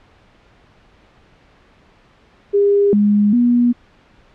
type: tone with pitch steps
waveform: sine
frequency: 403.9 / 206.5 / 241.6 Hz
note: G#4 / G#3 / B3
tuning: -48 / -10 / -38 cents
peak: -10 dBFS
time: 2.53-3.73 s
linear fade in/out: 20 ms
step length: 400 ms
effects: pink hiss -51 dBFS RMS until 4.34 s + low-pass 3000 Hz 12 dB/octave